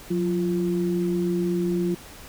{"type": "tone pair together", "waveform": "sine", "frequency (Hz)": [180.35, 346.2], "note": ["F#3", "F4"], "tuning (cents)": [-44, -15], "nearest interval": "major seventh", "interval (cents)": 1129, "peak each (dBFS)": -24, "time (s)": [0.1, 1.95], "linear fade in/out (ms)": 10, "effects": ["pink hiss -44 dBFS RMS until 2.28 s"]}